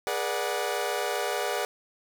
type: chord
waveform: sawtooth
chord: G# half-diminished seventh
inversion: none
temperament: equal with one note detuned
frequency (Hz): 415.3 / 482.6 / 587.3 / 740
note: G#4 / B4 / D5 / F#5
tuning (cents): 0 / -40 / 0 / 0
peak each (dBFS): -29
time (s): 0.07-1.65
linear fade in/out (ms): 0
effects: none